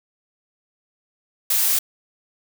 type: noise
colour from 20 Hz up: blue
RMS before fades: -19 dBFS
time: 1.5-1.79 s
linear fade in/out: 5 ms
effects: none